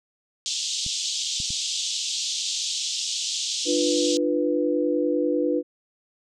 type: band-pass noise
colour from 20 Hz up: pink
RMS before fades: -28 dBFS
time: 0.46-4.17 s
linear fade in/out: 0 ms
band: 3100 to 7600 Hz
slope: 48 dB/octave
type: clicks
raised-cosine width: 5 ms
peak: -25 dBFS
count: 3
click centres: 0.864 / 1.402 / 1.505 s
type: chord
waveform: sine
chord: B diminished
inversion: first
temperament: equal with one note detuned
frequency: 299.1 / 349.2 / 493.9 Hz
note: D4 / F4 / B4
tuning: +32 / 0 / 0 cents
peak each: -24 / -26 / -24 dBFS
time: 3.65-5.63 s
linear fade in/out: 50 ms
effects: none